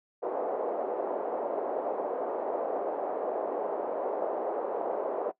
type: band-pass noise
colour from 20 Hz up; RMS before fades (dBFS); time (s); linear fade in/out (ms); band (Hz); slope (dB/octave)
white; -32; 0.22-5.32; 20; 400 to 690; 24
effects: noise-tail reverb RT60 0.1 s tail -19 dB re dry